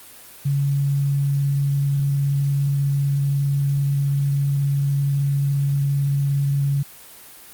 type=tone; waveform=sine; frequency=140.2 Hz; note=C#3; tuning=20 cents sharp; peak=-17 dBFS; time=0.45-6.83 s; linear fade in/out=10 ms; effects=white hiss -43 dBFS RMS until 7.53 s + Opus 32 kbps